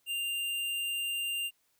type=tone; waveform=square; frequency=2791 Hz; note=F7; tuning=2 cents flat; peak=-32 dBFS; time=0.06-1.51 s; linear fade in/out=50 ms; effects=white hiss -73 dBFS RMS until 1.79 s